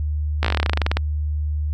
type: slowing click train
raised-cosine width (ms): 0.3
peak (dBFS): -4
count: 18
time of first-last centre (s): 0.43-0.97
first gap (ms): 16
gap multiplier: 1.08
effects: added 75 Hz sine -20 dBFS peak until 1.73 s